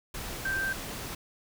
sine tone in noise, 1568 Hz, G6, in tune, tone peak -28 dBFS, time 0.45-0.73 s, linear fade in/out 5 ms, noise pink, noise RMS -38 dBFS, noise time 0.14-1.15 s, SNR +7 dB, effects none

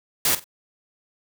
white noise with echo, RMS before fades -20 dBFS, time 0.25-0.35 s, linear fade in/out 2 ms, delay 46 ms, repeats 2, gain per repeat -14 dB, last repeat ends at 0.442 s, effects none

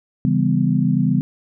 sine chord, C# half-diminished seventh, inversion none, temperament just, 138.59 / 166.31 / 199.57 / 249.5 Hz, C#3 / E3 / G3 / B3, 0 / +16 / +31 / +18 cents, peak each -20 dBFS, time 0.25-1.21 s, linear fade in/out 0 ms, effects none

